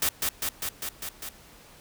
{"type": "noise with echo", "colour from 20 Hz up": "white", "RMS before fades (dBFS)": -25, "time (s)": [0.02, 0.09], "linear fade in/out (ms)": 2, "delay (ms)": 200, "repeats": 6, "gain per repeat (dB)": -2, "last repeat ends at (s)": 1.29, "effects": ["pink hiss -52 dBFS RMS until 1.8 s"]}